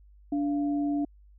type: tone pair together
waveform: sine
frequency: 289.8 / 690 Hz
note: D4 / F5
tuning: -23 / -21 cents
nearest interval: octave + minor third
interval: 1502 cents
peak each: -25 / -37 dBFS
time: 0.32-1.05 s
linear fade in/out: 5 ms
effects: added 50 Hz sine -52 dBFS peak until 1.38 s